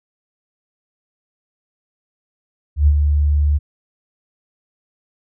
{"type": "tone with ADSR envelope", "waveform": "sine", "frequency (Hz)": 73.42, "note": "D2", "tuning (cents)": 0, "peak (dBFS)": -7, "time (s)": [2.76, 3.59], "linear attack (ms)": 110, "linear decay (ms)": 60, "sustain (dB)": -5, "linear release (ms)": 25, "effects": []}